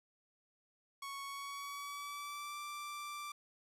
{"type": "tone with pitch glide", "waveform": "sawtooth", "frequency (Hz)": [1108.7, 1174.6], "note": ["C#6", "D6"], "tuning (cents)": [0, 0], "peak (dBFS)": -39, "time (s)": [1.02, 3.32], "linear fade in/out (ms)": 5, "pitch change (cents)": 100, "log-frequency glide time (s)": [1.24, 2.59], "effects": ["resampled to 32000 Hz", "11-bit"]}